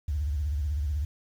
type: tone with vibrato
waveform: sine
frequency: 73.3 Hz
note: D2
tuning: 3 cents flat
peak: -25 dBFS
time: 0.08-1.05 s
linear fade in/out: 5 ms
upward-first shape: sine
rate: 16 Hz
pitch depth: 180 cents each way
effects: tanh soft clip ceiling -21 dBFS + 9-bit